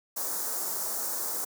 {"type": "band-stop noise", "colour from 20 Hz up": "white", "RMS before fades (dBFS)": -32, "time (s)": [0.16, 1.45], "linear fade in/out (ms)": 10, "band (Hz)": [1400, 5600], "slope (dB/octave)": 24, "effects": ["high-pass 300 Hz 12 dB/octave"]}